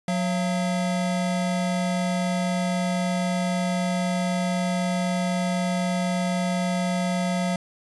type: tone pair together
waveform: square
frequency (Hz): 181.9 / 681.6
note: F#3 / F5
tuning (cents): -29 / -42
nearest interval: octave + major seventh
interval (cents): 2287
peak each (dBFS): -24 / -30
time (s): 0.08-7.56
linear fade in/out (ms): 2
effects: resampled to 24000 Hz